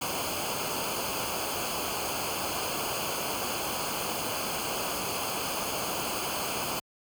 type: noise with comb filter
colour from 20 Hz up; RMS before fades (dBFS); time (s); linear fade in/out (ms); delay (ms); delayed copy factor
pink; -32; 0.01-6.8; 10; 0.53; -0.75
effects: high-pass 60 Hz 12 dB/octave